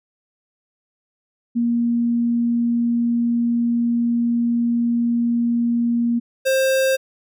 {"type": "tone pair in turn", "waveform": ["sine", "square"], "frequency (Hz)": [236, 529.8], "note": ["A#3", "C5"], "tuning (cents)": [22, 22], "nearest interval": "octave + major second", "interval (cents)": 1400, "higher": "second", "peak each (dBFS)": -16, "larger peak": "neither", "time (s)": [[1.55, 6.2], [6.45, 6.97]], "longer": "first", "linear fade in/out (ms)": 20, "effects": []}